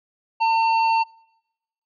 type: tone with hard clipping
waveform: sine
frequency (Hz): 903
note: A5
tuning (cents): +45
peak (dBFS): -18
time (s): 0.4-1.04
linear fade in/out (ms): 20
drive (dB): 10
effects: noise-tail reverb RT60 0.9 s tail -26 dB re dry + resampled to 11025 Hz